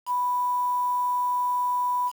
sine tone with quantisation, 987.8 Hz, B5, in tune, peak -22 dBFS, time 0.06-2.12 s, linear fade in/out 50 ms, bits 7, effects none

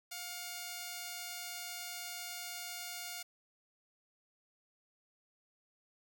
5% pulse tone pair together, 710 / 2254 Hz, F5 / C#7, +28 / +28 cents, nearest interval octave + minor sixth, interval 2000 cents, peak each -32 / -37 dBFS, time 0.11-3.23 s, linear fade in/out 10 ms, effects none

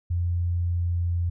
sine tone with pitch glide, 87 to 86.45 Hz, F2 to F2, -6 to -17 cents, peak -22 dBFS, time 0.1-1.3 s, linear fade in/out 10 ms, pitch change -11 cents, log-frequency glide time 0.59-1.18 s, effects none

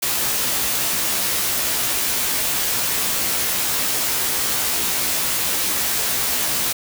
white noise with comb filter, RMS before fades -21 dBFS, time 0.02-6.73 s, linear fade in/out 10 ms, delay 16 ms, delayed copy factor +0.75, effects none

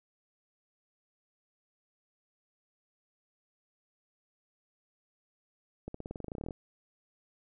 accelerating click train, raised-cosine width 2 ms, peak -26 dBFS, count 17, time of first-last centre 5.88-6.508 s, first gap 64 ms, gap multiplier 0.93, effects none

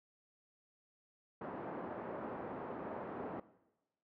pink band-pass noise, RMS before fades -44 dBFS, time 1.41-3.4 s, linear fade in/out 5 ms, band 260 to 1000 Hz, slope 12 dB/octave, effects noise-tail reverb RT60 1.0 s tail -18 dB re dry + low-pass 2000 Hz 12 dB/octave

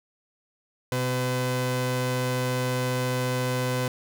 sawtooth tone pair together, 126.5 / 253 Hz, B2 / B3, +42 / +42 cents, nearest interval octave, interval 1200 cents, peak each -22 dBFS, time 0.92-3.88 s, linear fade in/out 2 ms, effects none

